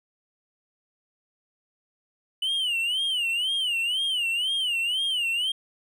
triangle tone with vibrato, 2956 Hz, F#7, 2 cents flat, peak -22 dBFS, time 2.42-5.52 s, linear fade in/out 5 ms, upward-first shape sine, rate 2 Hz, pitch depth 160 cents each way, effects none

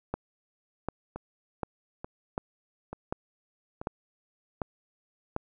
two click trains, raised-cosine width 1 ms, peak -16 / -23 dBFS, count 8 / 4, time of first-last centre 0.14-5.364 / 1.16-3.815 s, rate 1.34 / 1.13 Hz, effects none

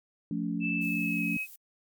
sine chord, F augmented, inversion none, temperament equal with one note detuned, 174.61 / 220 / 283.8 Hz, F3 / A3 / C#4, 0 / 0 / +41 cents, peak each -33 dBFS, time 0.31-1.37 s, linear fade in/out 2 ms
sine tone with pitch glide, 2637 to 2552 Hz, E7 to D#7, 0 to +43 cents, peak -30 dBFS, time 0.6-1.47 s, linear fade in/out 50 ms, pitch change -57 cents, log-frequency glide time 0.77-1.24 s
violet noise, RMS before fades -48 dBFS, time 0.81-1.56 s, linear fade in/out 5 ms
effects MP3 96 kbps

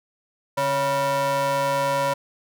square ring-modulated tone, 207.7 Hz, G#3, in tune, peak -18 dBFS, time 0.57-2.14 s, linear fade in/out 10 ms, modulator 766 Hz, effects none

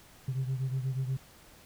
sine beating tone pair, 130 / 138.3 Hz, C3 / C#3, -11 / -4 cents, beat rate 8.3 Hz, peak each -29 / -34 dBFS, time 0.28-1.17 s, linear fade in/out 5 ms, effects tanh soft clip ceiling -26 dBFS + pink hiss -56 dBFS RMS until 1.65 s

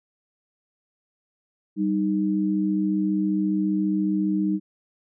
sine tone pair together, 194.6 / 309.3 Hz, G3 / D#4, -12 / -10 cents, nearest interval minor sixth, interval 802 cents, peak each -23 dBFS, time 1.76-4.6 s, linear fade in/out 50 ms, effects none

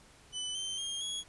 sawtooth tone with pitch steps, 3000 / 3108 / 3219 / 3334 Hz, F#7 / G7 / G7 / G#7, +23 / -16 / +45 / +6 cents, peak -32 dBFS, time 0.32-1.24 s, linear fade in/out 50 ms, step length 230 ms, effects pink hiss -59 dBFS RMS until 1.28 s + resampled to 24000 Hz

